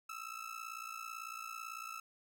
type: ring-modulated tone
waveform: 30% pulse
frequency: 1314 Hz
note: E6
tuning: 6 cents flat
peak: -38 dBFS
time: 0.09-2 s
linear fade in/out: 5 ms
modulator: 29 Hz
effects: none